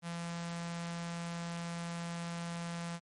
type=tone with notch filter; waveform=sawtooth; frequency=170.1 Hz; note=F3; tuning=45 cents flat; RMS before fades=-40 dBFS; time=0.02-3 s; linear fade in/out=50 ms; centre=360 Hz; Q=0.99; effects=MP3 48 kbps